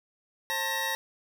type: tone cluster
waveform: 25% pulse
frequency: 534 / 893 / 1894 Hz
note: C5 / A5 / A#6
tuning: +35 / +25 / +27 cents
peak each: -34 / -29 / -27 dBFS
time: 0.5-0.95 s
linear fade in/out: 0 ms
effects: none